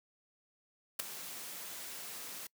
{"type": "noise with ADSR envelope", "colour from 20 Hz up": "white", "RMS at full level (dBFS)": -30, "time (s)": [0.99, 2.47], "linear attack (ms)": 9, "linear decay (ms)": 6, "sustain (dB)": -15, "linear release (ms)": 4, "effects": ["noise-tail reverb RT60 0.1 s tail -25 dB re dry", "high-pass 150 Hz 12 dB/octave"]}